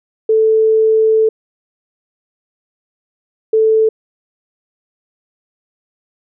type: tone bursts at uneven times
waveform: sine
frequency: 440 Hz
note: A4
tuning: in tune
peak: -8 dBFS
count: 2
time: 0.29-1.29 / 3.53-3.89 s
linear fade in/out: 5 ms
effects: none